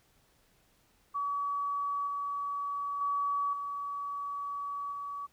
sine tone with level steps, 1138 Hz, C#6, 45 cents sharp, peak -30 / -32 / -28 / -34 / -36 dBFS, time 1.14-5.27 s, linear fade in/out 20 ms, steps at 2.07 / 3.01 / 3.53 / 4.92 s, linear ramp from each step 2 ms, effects pink hiss -68 dBFS RMS until 5.32 s

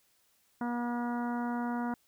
harmonic tone, 240 Hz, B3, 49 cents flat, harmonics 1 / 2 / 3 / 4 / 5 / 6 / 7 / 8, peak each -32 / -45 / -40 / -40 / -47 / -44 / -55 / -55 dBFS, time 0.61-1.94 s, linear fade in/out 2 ms, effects white hiss -70 dBFS RMS until 2.07 s

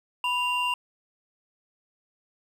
triangle tone pair together, 987.8 / 2785 Hz, B5 / F7, 0 / -5 cents, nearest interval octave + tritone, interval 1795 cents, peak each -25 dBFS, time 0.24-0.74 s, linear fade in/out 2 ms, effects none

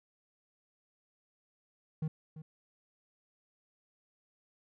triangle tone with echo, 156.7 Hz, D#3, 13 cents sharp, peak -29 dBFS, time 2.02-2.08 s, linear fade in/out 5 ms, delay 340 ms, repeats 1, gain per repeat -13 dB, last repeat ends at 2.42 s, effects none

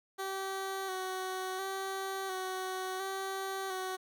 15% pulse tone with vibrato, 380 Hz, F#4, 46 cents sharp, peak -29 dBFS, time 0.18-3.97 s, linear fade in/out 20 ms, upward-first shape square, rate 0.71 Hz, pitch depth 27 cents each way, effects none

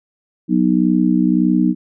sine chord, B major, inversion second, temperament just, 185.21 / 246.9 / 308.7 Hz, F#3 / B3 / D#4, +2 / 0 / -14 cents, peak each -16 dBFS, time 0.48-1.75 s, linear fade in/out 50 ms, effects none

